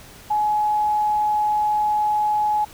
sine tone, 844 Hz, G#5, 28 cents sharp, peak -17 dBFS, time 0.3-2.65 s, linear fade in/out 10 ms, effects pink hiss -44 dBFS RMS until 2.73 s

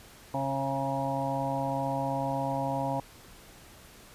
harmonic tone with a mistuned harmonic, 136.1 Hz, C#3, 31 cents flat, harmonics 1 / 2 / 4 / 5 / 6 / 7, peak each -35 / -35 / -35 / -35 / -35 / -35 dBFS, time 0.34-3 s, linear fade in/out 2 ms, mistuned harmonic 6, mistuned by +18 cents, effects pink hiss -52 dBFS RMS until 4.14 s + resampled to 32000 Hz

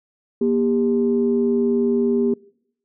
sine tone pair together, 238.2 / 399.7 Hz, A#3 / G4, +38 / +34 cents, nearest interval major sixth, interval 896 cents, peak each -18 dBFS, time 0.41-2.34 s, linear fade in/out 5 ms, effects noise-tail reverb RT60 0.7 s tail -24 dB re dry + tanh soft clip ceiling -8 dBFS

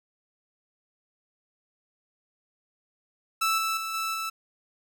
sawtooth tone with level steps, 1318.5 Hz, E6, in tune, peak -19 / -22 / -27 / -24 / -26 dBFS, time 3.41-4.3 s, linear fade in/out 10 ms, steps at 3.58 / 3.77 / 3.94 / 4.14 s, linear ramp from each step 2 ms, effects none

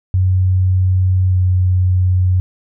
sine tone with pitch glide, 92.8 to 91.68 Hz, F#2 to F#2, +6 to -15 cents, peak -10 dBFS, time 0.14-2.4 s, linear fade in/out 0 ms, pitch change -21 cents, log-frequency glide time 1.3-1.35 s, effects none

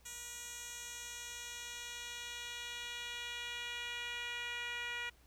10% pulse tone with band-pass filter sweep, 480 Hz, B4, 49 cents flat, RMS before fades -44 dBFS, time 0.05-5.1 s, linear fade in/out 10 ms, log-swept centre 7500 to 2300 Hz, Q 1.4, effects added 60 Hz sine -64 dBFS peak until 5.26 s + pink hiss -68 dBFS RMS until 5.26 s

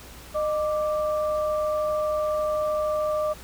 sine tone pair together, 611.9 / 1174.7 Hz, D#5 / D6, -29 / 0 cents, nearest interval major seventh, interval 1129 cents, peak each -23 / -30 dBFS, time 0.34-3.34 s, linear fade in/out 20 ms, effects added 60 Hz sine -46 dBFS peak until 3.43 s + pink hiss -45 dBFS RMS until 3.43 s

